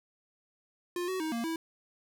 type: tone with pitch steps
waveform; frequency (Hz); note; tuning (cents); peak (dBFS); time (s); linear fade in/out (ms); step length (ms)
square; 352.9 / 374.3 / 316 / 232.6 / 326.5; F4 / F#4 / D#4 / A#3 / E4; +18 / +20 / +27 / -4 / -17; -32; 0.96-1.56; 2; 120
effects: none